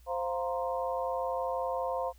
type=harmonic tone with a mistuned harmonic; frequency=174.61 Hz; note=F3; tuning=in tune; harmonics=3 / 4 / 5 / 6; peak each=-33 / -35 / -37 / -39 dBFS; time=0.06-2.13 s; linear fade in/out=50 ms; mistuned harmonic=5; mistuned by=+120 cents; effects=added 60 Hz sine -54 dBFS peak until 2.18 s + white hiss -66 dBFS RMS until 2.18 s